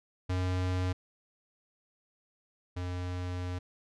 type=tone pair in turn; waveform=square; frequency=91.6 / 89.92 Hz; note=F#2 / F#2; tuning=-17 / -49 cents; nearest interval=unison; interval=32 cents; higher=first; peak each=-29 / -34 dBFS; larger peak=first; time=0.29-0.93 / 2.76-3.59 s; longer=second; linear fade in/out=10 ms; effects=low-pass 6000 Hz 12 dB/octave